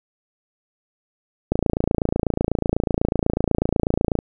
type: click train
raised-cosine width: 2 ms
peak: -5 dBFS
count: 76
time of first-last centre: 1.52-4.189 s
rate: 28.1 Hz
effects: none